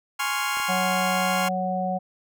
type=chord; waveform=25% pulse; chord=Db major seventh; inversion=second; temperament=equal; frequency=830.6 / 1046.5 / 1108.7 / 1396.9 Hz; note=Ab5 / C6 / Db6 / F6; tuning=0 / 0 / 0 / 0 cents; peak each=-27 / -27 / -26 / -25 dBFS; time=0.19-1.49 s; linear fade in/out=10 ms
type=clicks; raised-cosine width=0.5 ms; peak=-23 dBFS; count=2; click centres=0.571 / 0.6 s
type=harmonic tone; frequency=185 Hz; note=F#3; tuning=in tune; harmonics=1 / 3 / 4; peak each=-28 / -30 / -26 dBFS; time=0.68-1.99 s; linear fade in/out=20 ms
effects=none